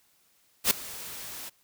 white noise with ADSR envelope, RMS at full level -19 dBFS, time 0.64-1.5 s, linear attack 69 ms, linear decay 3 ms, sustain -21 dB, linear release 21 ms, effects white hiss -66 dBFS RMS until 1.63 s

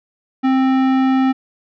sine tone with tanh clipping, 263.2 Hz, C4, 10 cents sharp, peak -14 dBFS, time 0.43-1.33 s, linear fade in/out 20 ms, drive 17 dB, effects none

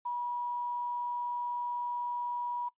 sine tone with quantisation, 968 Hz, B5, 35 cents flat, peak -32 dBFS, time 0.05-2.69 s, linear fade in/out 10 ms, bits 10, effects noise-tail reverb RT60 0.1 s tail -20 dB re dry + resampled to 8000 Hz

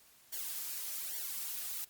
blue noise with flanger, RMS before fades -40 dBFS, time 0.32-1.85 s, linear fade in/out 10 ms, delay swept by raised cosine 0.77 to 3.87 ms, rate 1.2 Hz, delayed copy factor -0.85, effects white hiss -63 dBFS RMS until 1.89 s + Opus 48 kbps

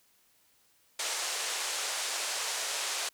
white band-pass noise, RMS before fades -34 dBFS, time 0.99-3.09 s, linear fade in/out 5 ms, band 460 to 8500 Hz, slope 24 dB/octave, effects white hiss -67 dBFS RMS until 3.13 s

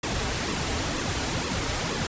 pink noise with flanger, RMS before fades -28 dBFS, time 0.03-2.07 s, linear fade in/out 5 ms, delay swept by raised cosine 1.3 to 5.9 ms, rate 2.1 Hz, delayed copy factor -0.65, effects resampled to 16000 Hz

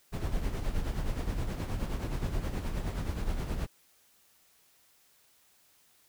brown noise with tremolo, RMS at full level -30 dBFS, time 0.12-3.67 s, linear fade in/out 20 ms, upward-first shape sine, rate 9.5 Hz, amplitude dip 55%, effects white hiss -65 dBFS RMS until 6.08 s

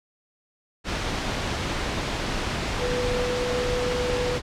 sine tone in noise, 493.9 Hz, B4, in tune, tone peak -25 dBFS, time 2.78-4.4 s, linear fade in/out 50 ms, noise pink, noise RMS -27 dBFS, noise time 0.84-4.42 s, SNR -1 dB, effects low-pass 5000 Hz 12 dB/octave

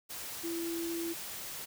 sine tone in noise, 335.5 Hz, E4, 31 cents sharp, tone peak -34 dBFS, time 0.43-1.14 s, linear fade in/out 20 ms, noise white, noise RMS -42 dBFS, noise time 0.09-1.66 s, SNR +5 dB, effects none

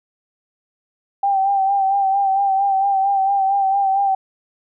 sine tone with vibrato, 784 Hz, G5, in tune, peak -14 dBFS, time 1.23-4.15 s, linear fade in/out 5 ms, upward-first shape sine, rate 4.4 Hz, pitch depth 39 cents each way, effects none

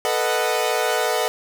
sawtooth chord, B dominant seventh, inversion third, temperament equal with one note detuned, 440 / 493.9 / 617.6 / 740 Hz, A4 / B4 / D#5 / F#5, 0 / 0 / -13 / 0 cents, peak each -21 dBFS, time 0.05-1.28 s, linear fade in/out 0 ms, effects none

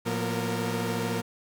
sawtooth tone cluster, 113.4 / 178.4 / 240.3 / 461.3 Hz, A#2 / F3 / B3 / A#4, -47 / +37 / -47 / -18 cents, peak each -29 dBFS, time 0.05-1.22 s, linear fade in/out 20 ms, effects none

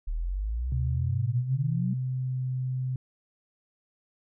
sine exponential sweep, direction up, 36.96 to 196 Hz, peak -27 dBFS, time 0.07-1.94 s, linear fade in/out 10 ms
sine tone with pitch glide, 127.2 to 128.68 Hz, C3 to C3, -48 to -28 cents, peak -27 dBFS, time 0.72-2.96 s, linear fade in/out 2 ms, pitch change +20 cents, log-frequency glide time 1.4-2.15 s
effects none

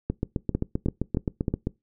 two click trains, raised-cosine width 3 ms, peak -12 / -11 dBFS, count 13 / 4, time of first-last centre 0.1-1.671 / 0.55-1.482 s, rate 7.64 / 3.22 Hz, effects noise-tail reverb RT60 0.2 s tail -22 dB re dry

